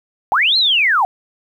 sine linear two-way sweep, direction up then down, 698.5 to 4244 to 698.5 Hz, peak -11 dBFS, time 0.32-1.05 s, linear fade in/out 0 ms, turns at 0.57 s, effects 8-bit

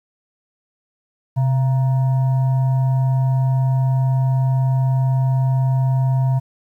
sine tone with frequency modulation, 130 Hz, C3, 11 cents flat, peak -14 dBFS, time 1.36-6.4 s, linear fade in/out 20 ms, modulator 809 Hz, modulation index 0.24, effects 9-bit

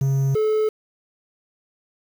triangle tone pair in turn, 136 / 431.8 Hz, C#3 / A4, -33 / -33 cents, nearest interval octave + minor sixth, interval 2000 cents, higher second, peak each -15 dBFS, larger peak neither, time 0.01-0.35 / 0.35-0.69 s, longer neither, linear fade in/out 5 ms, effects 7-bit

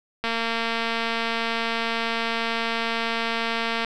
click train, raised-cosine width 0.3 ms, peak -10 dBFS, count 827, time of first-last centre 0.24-3.847 s, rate 229 Hz, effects none

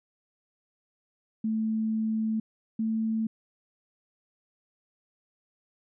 sine tone pair in turn, 220 / 221.9 Hz, A3 / A3, 0 / +15 cents, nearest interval unison, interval 15 cents, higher second, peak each -25 dBFS, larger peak neither, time 1.44-2.4 / 2.79-3.27 s, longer first, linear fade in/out 5 ms, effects none

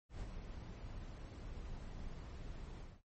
brown noise with ADSR envelope, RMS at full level -43 dBFS, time 0.09-3.02 s, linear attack 120 ms, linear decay 39 ms, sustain -5 dB, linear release 220 ms, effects noise-tail reverb RT60 0.1 s tail -19 dB re dry + MP3 32 kbps

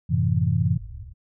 sine chord, F# half-diminished seventh, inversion none, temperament equal, 92.5 / 110 / 130.81 / 164.81 Hz, F#2 / A2 / C3 / E3, 0 / 0 / 0 / 0 cents, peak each -24 dBFS, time 0.09-0.78 s, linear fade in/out 20 ms
white low-pass noise, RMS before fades -38 dBFS, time 0.76-1.14 s, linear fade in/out 10 ms, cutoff 120 Hz, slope 96 dB/octave
effects none

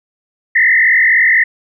sine tone with frequency modulation, 1934 Hz, B6, 37 cents flat, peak -7 dBFS, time 0.55-1.44 s, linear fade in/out 10 ms, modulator 43.9 Hz, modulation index 3.2, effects none

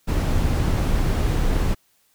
brown noise, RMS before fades -20 dBFS, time 0.07-1.75 s, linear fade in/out 20 ms, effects white hiss -63 dBFS RMS until 2.14 s

